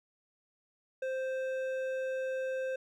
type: tone with hard clipping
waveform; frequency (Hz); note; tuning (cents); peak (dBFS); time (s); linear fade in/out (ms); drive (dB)
sine; 523; C5; -1; -34; 1.02-2.76; 5; 9
effects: none